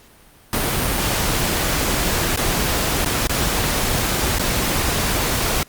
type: noise with dropouts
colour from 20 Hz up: pink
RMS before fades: -20 dBFS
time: 0.53-5.63 s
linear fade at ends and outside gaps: 1 ms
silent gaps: 2.361-2.373 / 3.047-3.059 / 3.271-3.295 / 4.385-4.395 s
effects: pink hiss -49 dBFS RMS until 5.68 s + Opus 48 kbps